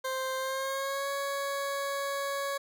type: tone with pitch glide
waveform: 20% pulse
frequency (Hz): 523.3 to 557.6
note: C5 to C#5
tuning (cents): 0 to +10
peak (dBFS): -26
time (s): 0.04-2.58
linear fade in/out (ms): 10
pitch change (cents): +110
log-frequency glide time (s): 0.37-1.09
effects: none